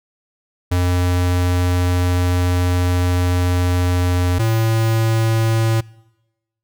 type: tone pair in turn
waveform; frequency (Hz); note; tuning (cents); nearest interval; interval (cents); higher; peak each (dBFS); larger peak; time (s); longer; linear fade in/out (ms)
square; 89.3 / 112.51; F2 / A2; +39 / +39; major third; 400; second; -15; neither; 0.71-4.39 / 4.39-5.81; first; 10
effects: noise-tail reverb RT60 1.0 s tail -24 dB re dry